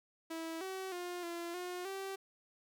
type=tone with pitch steps; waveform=sawtooth; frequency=326.3 / 379.5 / 354.7 / 341.7 / 358.9 / 387.7 Hz; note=E4 / F#4 / F4 / F4 / F4 / G4; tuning=-18 / +44 / +27 / -38 / +47 / -19 cents; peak=-36 dBFS; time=0.3-2.16 s; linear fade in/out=10 ms; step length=310 ms; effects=none